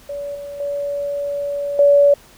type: tone with level steps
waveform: sine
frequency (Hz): 571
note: D5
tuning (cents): -49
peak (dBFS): -24 / -28 / -20 / -8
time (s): 0.09-2.14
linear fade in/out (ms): 5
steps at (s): 0.35 / 0.6 / 1.79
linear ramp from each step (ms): 2
effects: pink hiss -47 dBFS RMS until 2.37 s